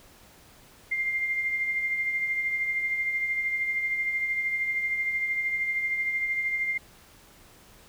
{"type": "tone with tremolo", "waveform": "sine", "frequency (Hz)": 2100, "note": "C7", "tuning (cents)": 6, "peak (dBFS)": -23, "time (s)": [0.91, 6.78], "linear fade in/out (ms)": 10, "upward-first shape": "triangle", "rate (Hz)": 13, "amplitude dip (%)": 50, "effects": ["pink hiss -54 dBFS RMS until 7.88 s"]}